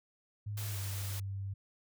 sine tone with pitch glide, 103.83 to 98 Hz, G#2 to G2, 0 to 0 cents, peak -36 dBFS, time 0.46-1.54 s, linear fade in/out 10 ms, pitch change -100 cents, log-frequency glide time 0.71-0.77 s
white noise, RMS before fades -44 dBFS, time 0.57-1.2 s, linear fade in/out 5 ms
effects none

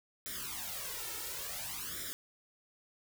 white noise with flanger, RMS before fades -41 dBFS, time 0.26-2.13 s, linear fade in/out 0 ms, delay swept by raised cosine 0.55 to 2.25 ms, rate 0.57 Hz, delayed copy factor +0.95, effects none

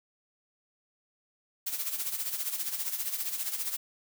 blue noise with tremolo, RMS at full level -31 dBFS, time 1.66-3.77 s, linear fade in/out 10 ms, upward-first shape sine, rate 15 Hz, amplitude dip 65%, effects none

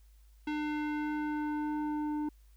square tone with low-pass filter sweep, 300.3 Hz, D4, 39 cents sharp, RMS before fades -34 dBFS, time 0.47-2.29 s, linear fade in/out 5 ms, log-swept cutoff 2900 to 710 Hz, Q 1.3, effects added 52 Hz sine -56 dBFS peak until 2.56 s + white hiss -72 dBFS RMS until 2.56 s

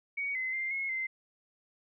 sine tone with pitch steps, 2244 / 2047 / 2095 / 2170 / 2075 Hz, C#7 / C7 / C7 / C#7 / C7, +21 / -38 / +2 / -37 / -15 cents, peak -31 dBFS, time 0.17-1.07 s, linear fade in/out 10 ms, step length 180 ms, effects none

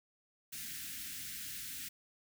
white band-stop noise, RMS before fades -44 dBFS, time 0.52-1.89 s, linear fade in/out 10 ms, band 300 to 1500 Hz, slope 48 dB/octave, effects none

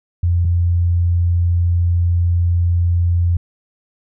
sine tone pair in turn, 86.7 / 86.7 Hz, F2 / F2, -12 / -12 cents, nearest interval unison, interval 0 cents, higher neither, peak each -12 dBFS, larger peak neither, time 0.23-0.45 / 0.45-3.37 s, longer second, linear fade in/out 5 ms, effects none

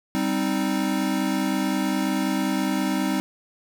square chord, C minor, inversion second, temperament equal, 196 / 261.6 / 311.1 Hz, G3 / C4 / Eb4, 0 / 0 / 0 cents, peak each -27 dBFS, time 0.15-3.2 s, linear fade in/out 0 ms, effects none

